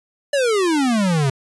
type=exponential sweep; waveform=square; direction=down; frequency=588 to 130.2 Hz; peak=-16 dBFS; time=0.33-1.3 s; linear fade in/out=5 ms; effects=resampled to 24000 Hz